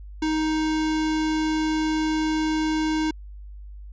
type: tone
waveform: square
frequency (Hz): 312.6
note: D#4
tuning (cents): +8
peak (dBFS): -22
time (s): 0.22-3.11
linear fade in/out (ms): 5
effects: added 50 Hz sine -37 dBFS peak until 3.92 s + resampled to 16000 Hz